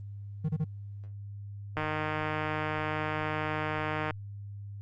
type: tone bursts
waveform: triangle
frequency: 155.56 Hz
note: D#3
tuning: in tune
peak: -24 dBFS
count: 3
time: 0.44-0.645 s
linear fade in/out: 10 ms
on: 49 ms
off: 29 ms
type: click train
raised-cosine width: 0.5 ms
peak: -17 dBFS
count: 361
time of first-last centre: 1.77-4.108 s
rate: 154 Hz
effects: added 101 Hz sine -39 dBFS peak until 4.81 s + Opus 24 kbps